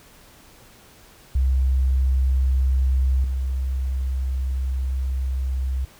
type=tone with level steps; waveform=sine; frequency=65.41 Hz; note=C2; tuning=in tune; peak=-16 / -21 dBFS; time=1.35-5.85 s; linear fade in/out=5 ms; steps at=3.24 s; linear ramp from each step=2 ms; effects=pink hiss -50 dBFS RMS until 5.99 s